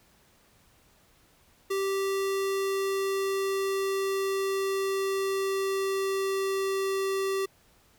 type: tone with pitch glide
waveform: square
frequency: 390 to 387.8 Hz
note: G4 to G4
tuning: -9 to -19 cents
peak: -27 dBFS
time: 1.7-7.46 s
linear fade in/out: 10 ms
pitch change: -10 cents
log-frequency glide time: 2.59-6.96 s
effects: pink hiss -62 dBFS RMS until 7.98 s